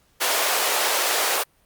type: high-pass noise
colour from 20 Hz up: pink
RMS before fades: -22 dBFS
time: 0.2-1.44 s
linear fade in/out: 20 ms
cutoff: 480 Hz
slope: 24 dB/octave
effects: pink hiss -62 dBFS RMS until 1.65 s + Opus 48 kbps